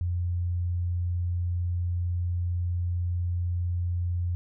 sine tone, 87.8 Hz, F2, 10 cents sharp, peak -25 dBFS, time 0.01-4.35 s, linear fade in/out 0 ms, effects none

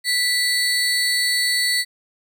35% pulse tone pair together, 1975.5 / 4435 Hz, B6 / C#8, 0 / 0 cents, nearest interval octave + major second, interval 1400 cents, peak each -19 dBFS, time 0.04-1.85 s, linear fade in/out 50 ms, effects none

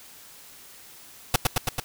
pink noise with echo, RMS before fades -19 dBFS, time 1.34-1.36 s, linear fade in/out 2 ms, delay 110 ms, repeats 4, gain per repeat -2 dB, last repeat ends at 1.8 s, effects white hiss -48 dBFS RMS until 1.84 s

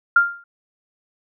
sine tone with exponential decay, 1396.9 Hz, F6, in tune, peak -7 dBFS, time 0.16-0.44 s, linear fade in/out 5 ms, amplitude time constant 59 ms, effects none

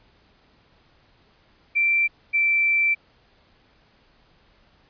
sine tone pair in turn, 2349 / 2338 Hz, D7 / D7, 0 / -8 cents, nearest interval unison, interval 8 cents, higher first, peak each -17 dBFS, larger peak neither, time 1.75-2.08 / 2.33-2.95 s, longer second, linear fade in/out 20 ms, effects pink hiss -59 dBFS RMS until 4.89 s + resampled to 11025 Hz

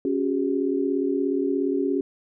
sine chord, C# suspended fourth, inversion none, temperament equal with one note detuned, 277.2 / 370 / 407 Hz, C#4 / F#4 / G#4, 0 / 0 / -35 cents, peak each -24 / -26 / -27 dBFS, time 0.05-2.01 s, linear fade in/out 2 ms, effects none

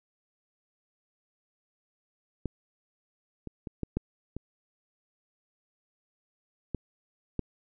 clicks, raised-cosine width 3 ms, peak -18 / -25 / -24 / -18 / -15 / -23 / -18 / -16 dBFS, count 8, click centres 2.457 / 3.473 / 3.672 / 3.833 / 3.97 / 4.366 / 6.747 / 7.393 s, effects none

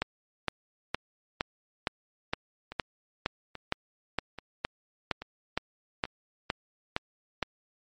two click trains, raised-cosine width 0.3 ms, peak -11 / -23 dBFS, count 17 / 5, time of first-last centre 0.02-7.427 / 2.72-6.053 s, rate 2.16 / 1.2 Hz, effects MP3 48 kbps

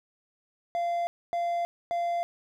triangle tone bursts, 690 Hz, F5, 21 cents flat, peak -24 dBFS, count 3, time 0.75-2.23 s, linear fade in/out 0 ms, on 320 ms, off 260 ms, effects none

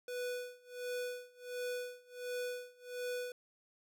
square tone with tremolo, 493.9 Hz, B4, in tune, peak -37 dBFS, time 0.08-3.32 s, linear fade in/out 2 ms, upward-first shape sine, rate 1.4 Hz, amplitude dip 95%, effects none

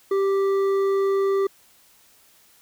sine tone with hard clipping, 391.6 Hz, G4, 2 cents flat, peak -20 dBFS, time 0.11-1.47 s, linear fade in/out 5 ms, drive 7 dB, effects white hiss -56 dBFS RMS until 2.61 s

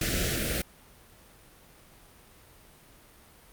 pink band-stop noise, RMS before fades -29 dBFS, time 0.01-0.62 s, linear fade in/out 5 ms, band 670 to 1400 Hz, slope 48 dB/octave, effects pink hiss -55 dBFS RMS until 3.52 s + Opus 48 kbps

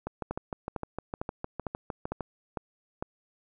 two click trains, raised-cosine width 1 ms, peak -19 / -18 dBFS, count 15 / 7, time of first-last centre 0.07-2.207 / 0.31-3.025 s, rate 6.55 / 2.21 Hz, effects none

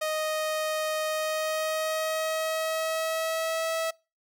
sawtooth tone with pitch glide, 622.3 to 650.2 Hz, D#5 to E5, 0 to -24 cents, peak -23 dBFS, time 0.01-3.91 s, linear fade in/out 10 ms, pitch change +76 cents, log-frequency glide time 1.08-3.71 s, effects noise-tail reverb RT60 0.3 s tail -25 dB re dry

